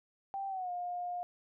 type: tone with pitch glide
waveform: sine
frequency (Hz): 784 to 710.7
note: G5 to F5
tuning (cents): 0 to +30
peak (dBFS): -35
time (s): 0.34-1.23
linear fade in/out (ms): 0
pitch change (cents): -170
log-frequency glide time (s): 0.48-0.71
effects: none